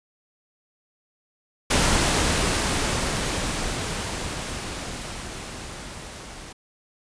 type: noise with level ramp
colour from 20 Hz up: pink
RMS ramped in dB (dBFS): -19 to -40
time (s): 1.7-6.53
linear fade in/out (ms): 10
effects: resampled to 22050 Hz